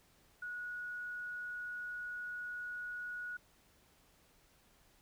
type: tone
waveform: sine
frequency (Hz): 1459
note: F#6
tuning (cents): -25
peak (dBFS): -40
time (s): 0.42-3.37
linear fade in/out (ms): 5
effects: pink hiss -68 dBFS RMS until 5.01 s